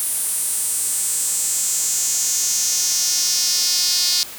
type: tone with high-pass filter sweep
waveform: sawtooth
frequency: 358.6 Hz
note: F4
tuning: 46 cents sharp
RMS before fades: -20 dBFS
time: 0-4.23 s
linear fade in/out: 0 ms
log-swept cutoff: 10000 to 4700 Hz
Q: 3.7
effects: white hiss -35 dBFS RMS until 4.38 s